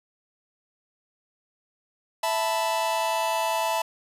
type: chord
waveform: 45% pulse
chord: E suspended fourth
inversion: none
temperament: just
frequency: 659.3 / 879 / 988.9 Hz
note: E5 / A5 / B5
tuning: 0 / -2 / +2 cents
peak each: -28 / -27 / -29 dBFS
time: 2.23-3.82 s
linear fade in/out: 5 ms
effects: resampled to 32000 Hz + 10-bit